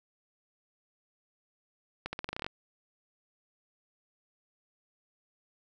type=accelerating click train; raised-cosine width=0.3 ms; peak=-19 dBFS; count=11; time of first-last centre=2.06-2.465 s; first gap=70 ms; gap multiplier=0.87; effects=none